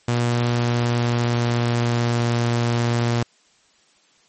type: tone with pitch glide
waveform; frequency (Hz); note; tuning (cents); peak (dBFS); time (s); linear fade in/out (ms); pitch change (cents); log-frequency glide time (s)
sawtooth; 119.8 to 118.49; A#2 to A#2; +48 to +29; -14; 0.08-3.23; 5; -19; 0.63-2.44
effects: white hiss -58 dBFS RMS until 4.28 s + MP3 32 kbps